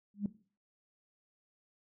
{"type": "tone with exponential growth", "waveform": "sine", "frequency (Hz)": 203.4, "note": "G#3", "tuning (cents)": -36, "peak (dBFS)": -26, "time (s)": [0.14, 0.26], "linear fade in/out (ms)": 2, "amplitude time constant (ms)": 26, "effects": ["noise-tail reverb RT60 0.4 s tail -17 dB re dry", "tanh soft clip ceiling -23 dBFS"]}